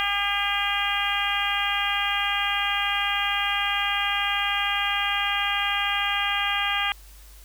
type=harmonic tone; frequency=403.7 Hz; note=G#4; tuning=49 cents flat; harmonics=2 / 3 / 4 / 5 / 6 / 7 / 8; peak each=-30 / -30 / -30 / -30 / -30 / -30 / -30 dBFS; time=0-6.92 s; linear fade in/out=0 ms; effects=added 50 Hz sine -45 dBFS peak until 7.44 s + white hiss -52 dBFS RMS until 7.44 s